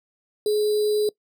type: tone with sample-and-hold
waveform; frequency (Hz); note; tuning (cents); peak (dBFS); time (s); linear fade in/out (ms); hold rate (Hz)
sine; 421.5; G#4; +26; -18; 0.46-1.09; 2; 4410
effects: noise-tail reverb RT60 0.1 s tail -22 dB re dry